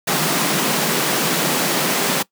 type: high-pass noise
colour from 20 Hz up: pink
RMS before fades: -19 dBFS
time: 0.07-2.23 s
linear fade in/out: 10 ms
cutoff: 140 Hz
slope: 96 dB/octave
effects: noise-tail reverb RT60 0.1 s tail -21 dB re dry

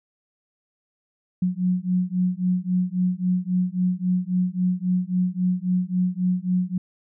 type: beating tone pair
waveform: sine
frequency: 180 / 183.7 Hz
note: F#3 / F#3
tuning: -47 / -12 cents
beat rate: 3.7 Hz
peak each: -23 dBFS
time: 1.42-6.78 s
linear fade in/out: 5 ms
effects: none

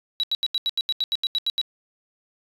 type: tone bursts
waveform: sine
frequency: 3900 Hz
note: B7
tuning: 23 cents flat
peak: -19 dBFS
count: 13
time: 0.2-1.614 s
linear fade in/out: 0 ms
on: 34 ms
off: 81 ms
effects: tanh soft clip ceiling -16 dBFS

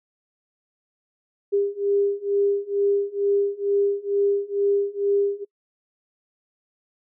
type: beating tone pair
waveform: sine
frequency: 400.9 / 403.1 Hz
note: G4 / G4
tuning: +39 / +48 cents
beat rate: 2.2 Hz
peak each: -23 / -22 dBFS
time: 1.52-5.45 s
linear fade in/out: 20 ms
effects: noise-tail reverb RT60 0.1 s tail -26 dB re dry

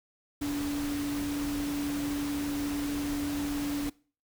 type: tone in noise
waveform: sine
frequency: 288.3 Hz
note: D4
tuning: 32 cents flat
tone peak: -29 dBFS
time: 0.41-3.9 s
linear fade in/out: 10 ms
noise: pink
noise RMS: -39 dBFS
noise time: 0.41-3.9 s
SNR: +7 dB
effects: noise-tail reverb RT60 0.4 s tail -22 dB re dry

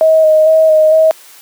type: tone with vibrato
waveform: sine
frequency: 630 Hz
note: D#5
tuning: 21 cents sharp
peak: -4 dBFS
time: 0.01-1.11 s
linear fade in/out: 0 ms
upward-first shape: square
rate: 2.2 Hz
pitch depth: 18 cents each way
effects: white hiss -39 dBFS RMS until 1.41 s + high-pass 400 Hz 12 dB/octave

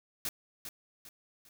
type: noise with echo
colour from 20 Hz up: white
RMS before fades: -35 dBFS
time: 0.25-0.29 s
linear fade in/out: 2 ms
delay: 400 ms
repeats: 3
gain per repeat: -8 dB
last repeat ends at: 1.49 s
effects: none

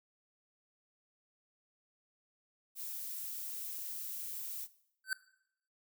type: noise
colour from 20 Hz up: violet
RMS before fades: -42 dBFS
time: 2.75-4.68 s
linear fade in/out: 50 ms
type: tone with exponential growth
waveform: square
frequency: 1535 Hz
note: G6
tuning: 37 cents flat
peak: -29 dBFS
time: 5.04-5.13 s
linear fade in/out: 2 ms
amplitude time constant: 19 ms
effects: noise-tail reverb RT60 0.7 s tail -18 dB re dry

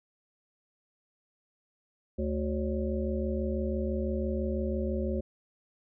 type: harmonic tone with a mistuned harmonic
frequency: 73.42 Hz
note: D2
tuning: in tune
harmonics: 1 / 3 / 5 / 7 / 8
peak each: -32 / -33 / -35 / -36 / -43 dBFS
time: 2.18-5.21 s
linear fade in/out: 10 ms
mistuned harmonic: 7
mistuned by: +90 cents
effects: none

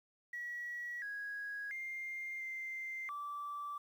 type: tone with pitch steps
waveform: sine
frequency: 1926 / 1656 / 2107 / 2088 / 1163 Hz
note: B6 / G#6 / C7 / C7 / D6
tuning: -44 / -5 / +12 / -4 / -17 cents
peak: -39 dBFS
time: 0.33-3.78 s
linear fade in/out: 5 ms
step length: 690 ms
effects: tanh soft clip ceiling -35 dBFS + 11-bit

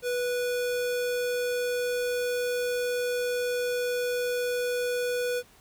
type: tone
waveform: square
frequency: 490.9 Hz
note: B4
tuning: 10 cents flat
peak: -27 dBFS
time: 0.02-5.43 s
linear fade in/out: 50 ms
effects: pink hiss -57 dBFS RMS until 5.6 s

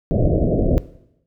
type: low-pass noise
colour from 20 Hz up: pink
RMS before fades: -17 dBFS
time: 0.11-0.78 s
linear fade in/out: 0 ms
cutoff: 670 Hz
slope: 96 dB/octave
effects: noise-tail reverb RT60 0.8 s tail -17 dB re dry

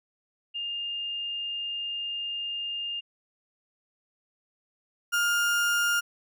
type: tone pair in turn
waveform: sine / 35% pulse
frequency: 2815 / 1411.2 Hz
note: F7 / F6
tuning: +13 / +18 cents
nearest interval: octave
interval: 1195 cents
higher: first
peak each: -30 / -21 dBFS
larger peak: second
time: 0.54-3.01 / 5.12-6.01 s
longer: first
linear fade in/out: 20 ms
effects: none

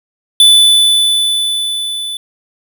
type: tone with level ramp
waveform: square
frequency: 3490 Hz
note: A7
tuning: 15 cents flat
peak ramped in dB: -3 to -20 dBFS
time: 0.4-2.17 s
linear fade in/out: 2 ms
effects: none

